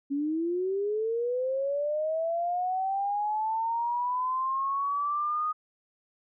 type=linear sweep; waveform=sine; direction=up; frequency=275 to 1244.5 Hz; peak=-26 dBFS; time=0.1-5.53 s; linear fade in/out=20 ms; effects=none